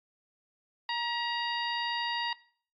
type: harmonic tone with a mistuned harmonic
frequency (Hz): 942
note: A#5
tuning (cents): +18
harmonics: 1 / 2 / 3 / 4 / 5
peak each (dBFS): -33 / -36 / -38 / -39 / -40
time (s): 0.89-2.33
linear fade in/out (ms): 2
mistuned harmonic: 2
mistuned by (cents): +29
effects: noise-tail reverb RT60 0.5 s tail -21 dB re dry + AAC 64 kbps